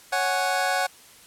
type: chord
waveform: 25% pulse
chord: C# suspended fourth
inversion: none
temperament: equal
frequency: 554.4 / 740 / 830.6 Hz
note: C#5 / F#5 / G#5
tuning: 0 / 0 / 0 cents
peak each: -25 / -20 / -26 dBFS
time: 0.12-0.87 s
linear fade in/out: 10 ms
effects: white hiss -50 dBFS RMS until 1.26 s + low-pass 12000 Hz 12 dB/octave